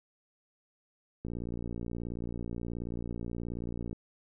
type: click train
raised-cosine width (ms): 3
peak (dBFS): -25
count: 158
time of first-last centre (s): 1.25-3.929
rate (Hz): 58.6
effects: none